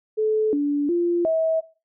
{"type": "tone with pitch steps", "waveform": "sine", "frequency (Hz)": [433.1, 289, 346.1, 645], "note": ["A4", "D4", "F4", "E5"], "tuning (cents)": [-27, -28, -16, -38], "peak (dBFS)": -18, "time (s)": [0.17, 1.61], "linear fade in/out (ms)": 20, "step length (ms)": 360, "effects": ["noise-tail reverb RT60 0.3 s tail -17 dB re dry"]}